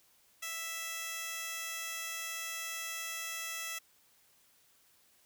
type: tone with high-pass filter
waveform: 15% pulse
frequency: 659.3 Hz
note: E5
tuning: in tune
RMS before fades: -40 dBFS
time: 0.42-3.79 s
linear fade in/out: 10 ms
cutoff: 2400 Hz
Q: 0.57
effects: white hiss -67 dBFS RMS until 5.25 s